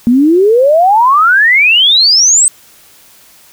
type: exponential sweep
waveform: sine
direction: up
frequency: 230 to 8372 Hz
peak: -4 dBFS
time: 0.07-2.48 s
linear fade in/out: 0 ms
effects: white hiss -42 dBFS RMS until 3.52 s